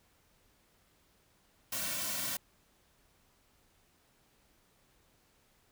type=noise with comb filter; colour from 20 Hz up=white; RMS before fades=-36 dBFS; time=1.72-2.37 s; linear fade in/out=5 ms; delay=2.4 ms; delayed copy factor=-0.8; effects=pink hiss -69 dBFS RMS until 5.71 s